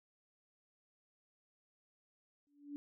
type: tone with exponential growth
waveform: sine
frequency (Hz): 288.4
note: D4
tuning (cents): -31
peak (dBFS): -39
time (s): 2.47-2.76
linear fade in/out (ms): 0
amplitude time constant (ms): 63
effects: none